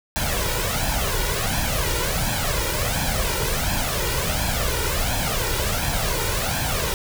pink noise with flanger, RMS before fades -23 dBFS, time 0.16-6.94 s, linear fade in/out 0 ms, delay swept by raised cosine 1.2 to 2.13 ms, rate 1.4 Hz, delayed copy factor +0.7, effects none

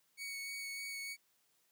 sawtooth tone with vibrato, 2229 Hz, C#7, 9 cents sharp, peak -38 dBFS, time 0.17-1.17 s, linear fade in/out 50 ms, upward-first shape sine, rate 3.3 Hz, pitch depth 11 cents each way, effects white hiss -75 dBFS RMS until 1.71 s + high-pass 100 Hz 12 dB/octave

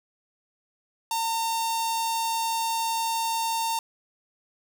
sawtooth tone with notch filter, 911 Hz, A#5, 40 cents flat, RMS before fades -27 dBFS, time 1.11-3.79 s, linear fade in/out 2 ms, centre 1900 Hz, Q 0.86, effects none

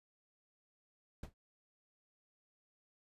brown noise with exponential decay, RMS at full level -39 dBFS, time 1.23-1.34 s, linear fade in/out 5 ms, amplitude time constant 22 ms, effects resampled to 32000 Hz

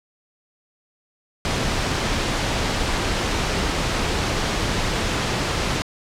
pink noise, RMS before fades -22 dBFS, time 1.45-5.82 s, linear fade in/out 0 ms, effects low-pass 6000 Hz 12 dB/octave

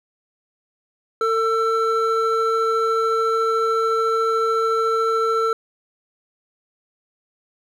triangle tone pair together, 450.6 / 1338 Hz, A4 / E6, +41 / +25 cents, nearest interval octave + perfect fifth, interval 1884 cents, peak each -18 dBFS, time 1.21-5.53 s, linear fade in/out 2 ms, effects none

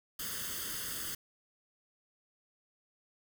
white noise with comb filter, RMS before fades -39 dBFS, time 0.19-1.15 s, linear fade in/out 5 ms, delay 0.62 ms, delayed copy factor +0.8, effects none

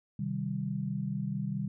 sine chord, C minor, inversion none, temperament equal, 130.81 / 155.56 / 196 Hz, C3 / Eb3 / G3, 0 / 0 / 0 cents, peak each -36 / -36 / -34 dBFS, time 0.19-1.68 s, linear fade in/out 5 ms, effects none

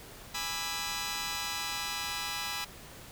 10% pulse chord, E dominant seventh, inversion first, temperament just, 824.1 / 988.9 / 1186.7 / 1318.5 Hz, G#5 / B5 / D6 / E6, -14 / +2 / +18 / 0 cents, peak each -31 / -30 / -34 / -32 dBFS, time 0.34-2.65 s, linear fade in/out 10 ms, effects pink hiss -49 dBFS RMS until 3.11 s

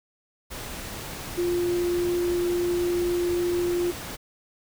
sine tone in noise, 350.6 Hz, F4, 7 cents sharp, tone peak -22 dBFS, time 1.37-3.92 s, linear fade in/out 20 ms, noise pink, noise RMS -36 dBFS, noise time 0.5-4.17 s, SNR +11 dB, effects none

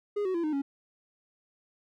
triangle tone with pitch steps, 412.1 / 373.6 / 338.6 / 306.9 / 278.2 Hz, G#4 / F#4 / E4 / D#4 / C#4, -13 / +17 / +46 / -24 / +6 cents, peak -25 dBFS, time 0.16-0.62 s, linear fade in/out 10 ms, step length 92 ms, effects none

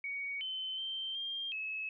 sine tone with pitch steps, 2243 / 3064 / 3128 / 3199 / 2584 Hz, C#7 / G7 / G7 / G7 / E7, +20 / -40 / -4 / +34 / -35 cents, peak -36 dBFS, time 0.04-1.89 s, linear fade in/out 2 ms, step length 370 ms, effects none

